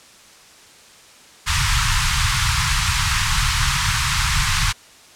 pink band-stop noise, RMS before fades -18 dBFS, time 1.46-4.73 s, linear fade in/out 20 ms, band 150 to 970 Hz, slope 48 dB/octave, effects white hiss -46 dBFS RMS until 5.15 s + low-pass 8000 Hz 12 dB/octave

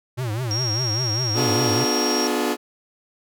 square tone with vibrato, 116.7 Hz, A#2, 2 cents sharp, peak -24 dBFS, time 0.17-1.85 s, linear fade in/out 20 ms, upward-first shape triangle, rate 5 Hz, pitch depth 240 cents each way
sine tone, 5588 Hz, F8, in tune, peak -23 dBFS, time 0.51-2.27 s, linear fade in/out 0 ms
sawtooth chord, B diminished seventh, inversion none, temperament just, 246.9 / 296.3 / 355.6 / 426.7 Hz, B3 / D4 / F4 / Ab4, 0 / +15 / +31 / +47 cents, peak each -22 dBFS, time 1.34-2.57 s, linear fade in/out 50 ms
effects none

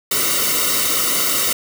white noise with comb filter, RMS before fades -18 dBFS, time 0.11-1.53 s, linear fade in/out 5 ms, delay 1.2 ms, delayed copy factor -0.85, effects none

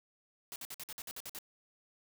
white noise bursts, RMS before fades -44 dBFS, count 10, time 0.52-1.387 s, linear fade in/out 0 ms, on 39 ms, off 53 ms, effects none

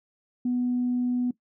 sine tone, 246.9 Hz, B3, in tune, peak -22 dBFS, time 0.45-1.31 s, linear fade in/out 5 ms, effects noise-tail reverb RT60 0.1 s tail -18 dB re dry + tanh soft clip ceiling -18 dBFS

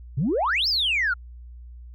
sine exponential two-way sweep, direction up then down, 116.54 to 5400 to 1361 Hz, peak -19 dBFS, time 0.17-1.14 s, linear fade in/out 10 ms, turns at 0.68 s, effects tanh soft clip ceiling -16 dBFS + added 60 Hz sine -39 dBFS peak until 1.94 s

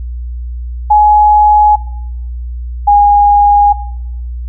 sine tone pair in turn, 840 / 820.3 Hz, G#5 / G#5, +19 / -22 cents, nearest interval unison, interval 41 cents, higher first, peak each -3 dBFS, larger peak neither, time 0.9-1.76 / 2.87-3.73 s, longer neither, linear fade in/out 10 ms, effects noise-tail reverb RT60 0.8 s tail -18 dB re dry + added 60 Hz sine -18 dBFS peak until 4.48 s

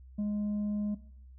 sine tone with tanh clipping, 207.7 Hz, G#3, in tune, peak -30 dBFS, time 0.18-0.95 s, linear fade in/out 10 ms, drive 3 dB, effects noise-tail reverb RT60 0.6 s tail -17 dB re dry + added 64 Hz sine -49 dBFS peak until 1.38 s

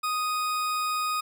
40% pulse tone, 1245 Hz, D#6, 1 cent sharp, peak -25 dBFS, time 0.03-1.21 s, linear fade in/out 10 ms, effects none

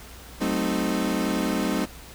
35% pulse chord, F# diminished seventh, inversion none, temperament equal with one note detuned, 189.1 / 220 / 261.6 / 311.1 Hz, F#3 / A3 / C4 / Eb4, +38 / 0 / 0 / 0 cents, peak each -27 dBFS, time 0.4-1.86 s, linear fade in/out 20 ms, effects added 60 Hz sine -45 dBFS peak until 2.14 s + pink hiss -45 dBFS RMS until 2.14 s

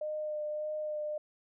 sine tone with vibrato, 607 Hz, D#5, 43 cents flat, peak -33 dBFS, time 0.01-1.18 s, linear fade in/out 5 ms, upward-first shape sine, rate 1.7 Hz, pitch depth 15 cents each way, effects none

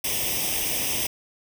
white noise with comb filter, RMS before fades -26 dBFS, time 0.04-1.07 s, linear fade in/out 5 ms, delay 0.35 ms, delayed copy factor +0.8, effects none

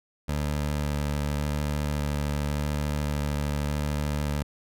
20% pulse tone with vibrato, 73.42 Hz, D2, in tune, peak -21 dBFS, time 0.28-4.43 s, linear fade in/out 10 ms, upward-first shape square, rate 0.88 Hz, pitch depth 10 cents each way, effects none

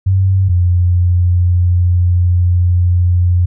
sine tone pair in turn, 95.2 / 88.68 Hz, F#2 / F2, +50 / +27 cents, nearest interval minor second, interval 123 cents, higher first, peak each -8 / -8 dBFS, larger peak neither, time 0.06-0.49 / 0.49-3.46 s, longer second, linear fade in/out 10 ms, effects none

